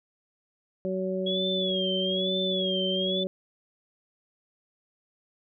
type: harmonic tone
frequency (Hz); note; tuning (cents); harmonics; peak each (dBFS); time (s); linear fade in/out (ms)
187.7; F#3; +25; 1 / 2 / 3; -31 / -31 / -31; 0.85-3.27; 0
type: tone with vibrato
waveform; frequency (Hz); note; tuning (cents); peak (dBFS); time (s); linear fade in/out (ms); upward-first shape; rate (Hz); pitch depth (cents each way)
sine; 3322; G#7; 0; -28; 1.26-3.24; 10; sine; 1.1; 110
effects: none